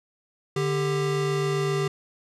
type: tone pair together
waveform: square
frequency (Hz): 147.71 / 395.6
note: D3 / G4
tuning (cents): +10 / +16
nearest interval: octave + perfect fourth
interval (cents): 1706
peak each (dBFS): -27 / -26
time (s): 0.56-1.88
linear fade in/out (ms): 5
effects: low-pass 8000 Hz 12 dB/octave